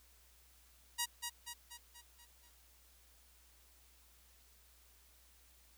5% pulse tone with echo, 954 Hz, A#5, 40 cents sharp, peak -22 dBFS, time 0.98-1.06 s, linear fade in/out 20 ms, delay 240 ms, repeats 6, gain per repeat -5 dB, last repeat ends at 2.5 s, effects added 60 Hz sine -67 dBFS peak until 5.77 s + white hiss -67 dBFS RMS until 5.77 s

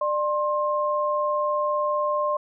sine tone pair together, 596 / 1061 Hz, D5 / C6, +25 / +24 cents, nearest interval minor seventh, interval 999 cents, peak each -24 dBFS, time 0.01-2.37 s, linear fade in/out 5 ms, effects none

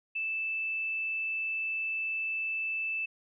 sine tone, 2637 Hz, E7, in tune, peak -30 dBFS, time 0.15-3.06 s, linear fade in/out 10 ms, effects none

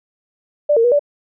sine tone with pitch steps, 589 / 458.5 / 484.8 / 580 Hz, D5 / A#4 / B4 / D5, +5 / -29 / -32 / -22 cents, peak -10 dBFS, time 0.69-0.994 s, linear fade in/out 10 ms, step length 76 ms, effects none

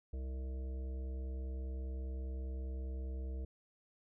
harmonic tone, 65 Hz, C2, 11 cents flat, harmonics 1 / 3 / 5 / 7 / 9 / 10, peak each -38 / -55 / -55 / -55 / -62 / -64 dBFS, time 0.13-3.45 s, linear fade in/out 5 ms, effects none

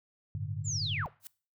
sine chord, G suspended second, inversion none, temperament just, 98 / 110.25 / 147 Hz, G2 / A2 / D3, 0 / +4 / +2 cents, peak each -37 / -38 / -38 dBFS, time 0.35-1.06 s, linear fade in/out 0 ms
sine linear sweep, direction down, 7459 to 330 Hz, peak -32 dBFS, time 0.64-1.09 s, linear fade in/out 50 ms
blue noise with exponential growth, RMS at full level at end -40 dBFS, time 1.2-1.27 s, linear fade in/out 0 ms, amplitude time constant 15 ms
effects noise-tail reverb RT60 0.4 s tail -21 dB re dry

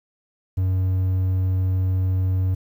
triangle tone, 93.2 Hz, F#2, 13 cents sharp, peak -16 dBFS, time 0.57-2.55 s, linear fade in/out 10 ms, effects 9-bit

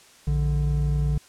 triangle tone pair together, 58.37 / 146.83 Hz, A#1 / D3, +3 / 0 cents, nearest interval octave + major third, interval 1597 cents, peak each -21 dBFS, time 0.27-1.18 s, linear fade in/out 5 ms, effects white hiss -52 dBFS RMS until 1.28 s + low-pass 9000 Hz 12 dB/octave

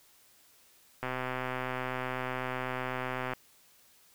click train, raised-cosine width 0.5 ms, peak -19 dBFS, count 296, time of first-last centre 1.03-3.335 s, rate 128 Hz, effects white hiss -62 dBFS RMS until 4.14 s

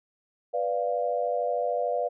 sine chord, B diminished, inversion none, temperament equal, 493.9 / 587.3 / 698.5 Hz, B4 / D5 / F5, 0 / 0 / 0 cents, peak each -29 dBFS, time 0.53-2.09 s, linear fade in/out 20 ms, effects none

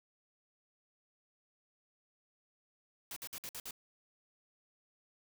white noise bursts, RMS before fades -44 dBFS, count 6, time 3.11-3.709 s, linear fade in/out 2 ms, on 54 ms, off 55 ms, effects none

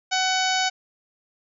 harmonic tone with a mistuned harmonic, 750 Hz, F#5, 23 cents sharp, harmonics 1 / 2 / 3 / 4 / 5 / 6 / 7 / 8 / 9, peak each -24 / -27 / -29 / -30 / -31 / -32 / -32 / -33 / -34 dBFS, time 0.11-0.7 s, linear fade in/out 20 ms, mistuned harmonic 9, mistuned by +19 cents, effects none

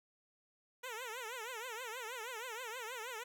10% pulse tone with vibrato, 474 Hz, A#4, 29 cents sharp, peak -34 dBFS, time 0.83-3.24 s, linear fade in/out 10 ms, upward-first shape triangle, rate 6.3 Hz, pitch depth 200 cents each way, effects none

